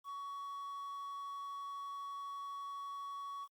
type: tone with quantisation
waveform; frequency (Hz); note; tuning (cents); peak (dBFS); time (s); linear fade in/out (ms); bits
triangle; 1122; C#6; +21; -40; 0.04-3.48; 50; 11
effects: Opus 48 kbps